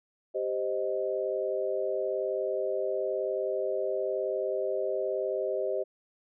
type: chord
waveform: sine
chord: C minor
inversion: second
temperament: equal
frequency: 392 / 523.3 / 622.3 Hz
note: G4 / C5 / Eb5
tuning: 0 / 0 / 0 cents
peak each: -32 dBFS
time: 0.34-5.84 s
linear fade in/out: 20 ms
effects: none